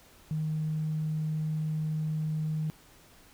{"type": "tone with tanh clipping", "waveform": "triangle", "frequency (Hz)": 155.56, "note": "D#3", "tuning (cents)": 0, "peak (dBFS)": -28, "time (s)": [0.31, 2.7], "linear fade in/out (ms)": 0, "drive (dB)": 4, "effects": ["pink hiss -57 dBFS RMS until 3.33 s"]}